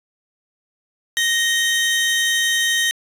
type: tone pair together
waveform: 30% pulse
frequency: 1864.7 / 3104 Hz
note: A#6 / G7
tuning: 0 / -18 cents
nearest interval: major sixth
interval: 882 cents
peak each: -15 / -18 dBFS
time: 1.17-2.91 s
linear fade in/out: 0 ms
effects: resampled to 32000 Hz + 7-bit